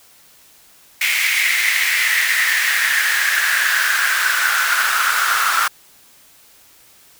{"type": "noise with high-pass filter sweep", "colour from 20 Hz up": "pink", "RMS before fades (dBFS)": -17, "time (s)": [1.01, 5.68], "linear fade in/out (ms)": 5, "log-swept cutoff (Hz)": [2200, 1300], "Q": 6.6, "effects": ["white hiss -49 dBFS RMS until 7.19 s"]}